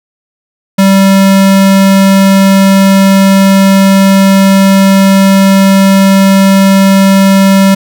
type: tone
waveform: square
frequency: 194.3 Hz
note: G3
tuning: 15 cents flat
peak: -3 dBFS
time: 0.78-7.75 s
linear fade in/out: 10 ms
effects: none